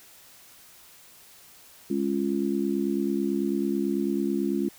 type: harmonic tone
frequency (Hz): 69.1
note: C#2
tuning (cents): -5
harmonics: 3 / 4 / 5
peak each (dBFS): -28 / -28 / -28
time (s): 1.9-4.69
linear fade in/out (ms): 5
effects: white hiss -52 dBFS RMS until 4.78 s